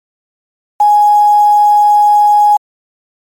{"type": "tone with quantisation", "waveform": "sine", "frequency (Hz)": 832, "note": "G#5", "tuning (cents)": 3, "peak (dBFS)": -4, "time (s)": [0.8, 2.57], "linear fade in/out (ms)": 5, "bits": 5, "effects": ["MP3 64 kbps"]}